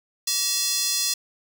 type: tone with high-pass filter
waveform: square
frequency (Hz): 381.3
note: G4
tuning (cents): -48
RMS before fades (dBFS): -24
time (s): 0.27-1.14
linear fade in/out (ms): 5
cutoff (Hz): 5000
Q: 1.9
effects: none